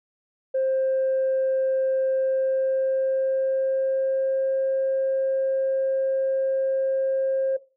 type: tone with pitch glide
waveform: sine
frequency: 528 to 533.5 Hz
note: C5 to C5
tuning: +16 to +34 cents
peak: -19 dBFS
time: 0.54-7.57 s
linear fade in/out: 10 ms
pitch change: +18 cents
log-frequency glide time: 2.1-4.55 s
effects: noise-tail reverb RT60 0.3 s tail -17 dB re dry + tanh soft clip ceiling -17 dBFS